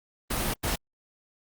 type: noise bursts at uneven times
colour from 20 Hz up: pink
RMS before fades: -28 dBFS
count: 2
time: 0.3-0.54 / 0.63-0.76 s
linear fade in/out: 10 ms
effects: Opus 32 kbps